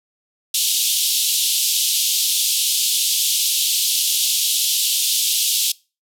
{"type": "band-pass noise", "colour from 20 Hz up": "pink", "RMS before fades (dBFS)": -19, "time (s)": [0.54, 5.72], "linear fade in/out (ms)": 5, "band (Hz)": [3000, 15000], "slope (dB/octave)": 48, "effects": ["noise-tail reverb RT60 0.3 s tail -23 dB re dry"]}